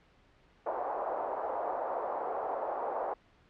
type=band-pass noise; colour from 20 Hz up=pink; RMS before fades=-35 dBFS; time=0.66-3.14 s; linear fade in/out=5 ms; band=530 to 920 Hz; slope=24 dB/octave; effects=pink hiss -64 dBFS RMS until 3.49 s + low-pass 3000 Hz 12 dB/octave